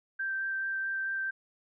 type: tone with vibrato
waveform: sine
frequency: 1568 Hz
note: G6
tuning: in tune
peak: -30 dBFS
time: 0.19-1.31 s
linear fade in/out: 10 ms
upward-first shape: sine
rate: 4.6 Hz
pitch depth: 9 cents each way
effects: none